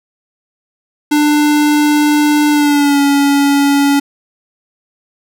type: tone with pitch glide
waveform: square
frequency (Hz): 297.1 to 282.2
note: D4 to C#4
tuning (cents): +20 to +31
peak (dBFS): -9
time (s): 1.11-4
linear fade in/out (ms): 10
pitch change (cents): -89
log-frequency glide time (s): 2.5-3
effects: none